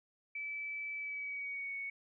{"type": "tone with pitch glide", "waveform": "sine", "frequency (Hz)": [2308, 2222], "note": ["D7", "C#7"], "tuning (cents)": [-31, 4], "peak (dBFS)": -38, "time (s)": [0.35, 1.9], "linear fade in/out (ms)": 5, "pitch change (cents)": -65, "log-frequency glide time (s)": [0.96, 1.75], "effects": []}